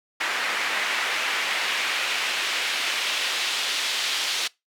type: noise with band-pass filter sweep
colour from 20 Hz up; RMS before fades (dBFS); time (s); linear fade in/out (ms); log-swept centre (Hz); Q
pink; -26; 0.2-4.48; 10; 1900 to 3700; 1.3
effects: noise-tail reverb RT60 0.2 s tail -23 dB re dry + high-pass 300 Hz 12 dB/octave